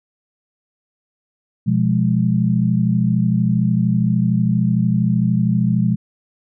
sine chord, F diminished, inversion second, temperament equal, 123.47 / 174.61 / 207.7 Hz, Cb3 / F3 / Ab3, 0 / 0 / 0 cents, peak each -18 dBFS, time 1.66-5.96 s, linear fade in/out 20 ms, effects none

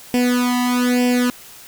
sawtooth tone with flanger, 246.9 Hz, B3, in tune, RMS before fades -17 dBFS, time 0.14-1.3 s, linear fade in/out 0 ms, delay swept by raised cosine 0.38 to 1.02 ms, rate 1.1 Hz, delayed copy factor +1, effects white hiss -41 dBFS RMS until 1.67 s

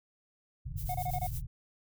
white low-pass noise, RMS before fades -37 dBFS, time 0.65-1.47 s, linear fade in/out 10 ms, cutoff 150 Hz, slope 96 dB/octave
violet noise with tremolo, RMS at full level -41 dBFS, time 0.76-1.42 s, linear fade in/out 50 ms, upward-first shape triangle, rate 8.6 Hz, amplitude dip 75%
triangle tone bursts, 726 Hz, F#5, 33 cents flat, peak -30 dBFS, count 5, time 0.89-1.269 s, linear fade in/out 5 ms, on 55 ms, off 26 ms
effects none

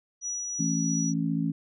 sine tone with tremolo, 5850 Hz, F#8, 21 cents flat, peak -29 dBFS, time 0.21-1.14 s, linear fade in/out 50 ms, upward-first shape triangle, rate 3 Hz, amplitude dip 25%
harmonic tone, 55 Hz, A1, in tune, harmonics 3 / 4 / 5, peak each -28 / -31 / -29 dBFS, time 0.59-1.52 s, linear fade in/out 10 ms
effects none

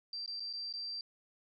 sine tone with dropouts, 4699 Hz, D8, in tune, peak -38 dBFS, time 0.13-1.01 s, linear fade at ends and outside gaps 2 ms, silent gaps 0.261-0.277 / 0.398-0.403 / 0.529-0.535 / 0.727-0.737 s, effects none

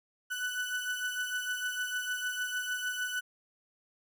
35% pulse beating tone pair, 1488 / 1494.6 Hz, F#6 / F#6, +9 / +17 cents, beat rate 6.6 Hz, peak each -32 / -37 dBFS, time 0.3-3.21 s, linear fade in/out 20 ms, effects none

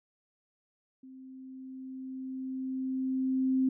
sine tone with level ramp, 261.6 Hz, C4, in tune, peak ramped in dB -47 to -23 dBFS, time 1.03-3.69 s, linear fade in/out 5 ms, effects none

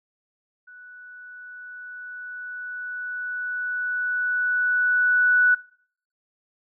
sine tone with level ramp, 1480 Hz, F#6, in tune, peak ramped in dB -43 to -14 dBFS, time 0.67-5.55 s, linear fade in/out 10 ms, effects noise-tail reverb RT60 0.6 s tail -23 dB re dry

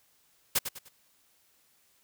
white noise with echo, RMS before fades -25 dBFS, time 0.55-0.59 s, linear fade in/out 10 ms, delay 100 ms, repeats 3, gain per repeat -9 dB, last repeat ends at 0.89 s, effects white hiss -67 dBFS RMS until 2.03 s

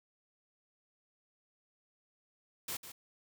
white noise with echo, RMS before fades -39 dBFS, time 2.68-2.77 s, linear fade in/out 5 ms, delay 150 ms, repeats 1, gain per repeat -10 dB, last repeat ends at 2.92 s, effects none

